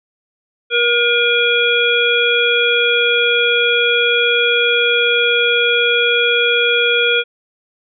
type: harmonic tone with a mistuned harmonic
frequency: 476.5 Hz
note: A#4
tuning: 38 cents sharp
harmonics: 1 / 3 / 5 / 7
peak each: -17 / -17 / -17 / -17 dBFS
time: 0.7-7.24 s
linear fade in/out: 50 ms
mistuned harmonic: 5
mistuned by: +21 cents
effects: none